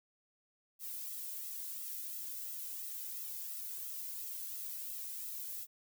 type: noise with flanger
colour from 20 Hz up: violet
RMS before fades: -43 dBFS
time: 0.79-5.67 s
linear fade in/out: 50 ms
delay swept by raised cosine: 1.5 to 2 ms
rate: 2.9 Hz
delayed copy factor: +1
effects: none